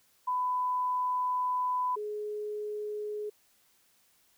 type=tone pair in turn; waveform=sine; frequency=1000 / 420.4 Hz; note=B5 / G#4; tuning=+21 / +21 cents; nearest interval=octave + minor third; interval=1500 cents; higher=first; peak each=-27 / -33 dBFS; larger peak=first; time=0.27-1.96 / 1.96-3.3 s; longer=first; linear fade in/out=10 ms; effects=white hiss -67 dBFS RMS until 4.37 s